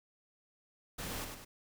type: noise with echo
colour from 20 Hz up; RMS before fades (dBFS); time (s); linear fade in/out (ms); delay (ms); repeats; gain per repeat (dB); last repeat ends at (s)
pink; -41; 0.98-1.25; 10; 100; 2; -5; 1.45
effects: none